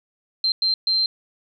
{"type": "tone bursts at uneven times", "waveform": "sine", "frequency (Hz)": 4139, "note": "C8", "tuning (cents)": -20, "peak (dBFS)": -17, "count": 3, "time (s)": [[0.44, 0.52], [0.62, 0.74], [0.87, 1.06]], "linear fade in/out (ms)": 2, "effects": []}